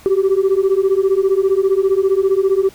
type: beating tone pair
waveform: sine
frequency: 378.8 / 393.8 Hz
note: F#4 / G4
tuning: +41 / +8 cents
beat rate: 15 Hz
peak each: -13 / -13 dBFS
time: 0.06-2.69 s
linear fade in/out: 0 ms
effects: tanh soft clip ceiling -8 dBFS + pink hiss -44 dBFS RMS until 2.74 s